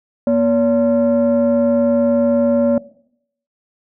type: tone pair together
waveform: sine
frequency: 238.8 / 568 Hz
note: A#3 / C#5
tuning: +42 / +42 cents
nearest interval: octave + minor third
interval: 1500 cents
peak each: -13 dBFS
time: 0.27-2.78 s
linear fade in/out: 2 ms
effects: noise-tail reverb RT60 0.7 s tail -19 dB re dry + tanh soft clip ceiling -8 dBFS